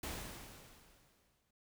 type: noise with exponential decay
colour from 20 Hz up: pink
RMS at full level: -41 dBFS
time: 0.03-1.51 s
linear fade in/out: 5 ms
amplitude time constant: 320 ms
effects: none